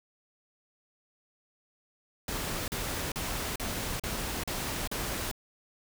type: noise bursts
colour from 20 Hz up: pink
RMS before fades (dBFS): -34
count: 7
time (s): 2.28-5.314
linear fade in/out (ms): 2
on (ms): 400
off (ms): 39
effects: none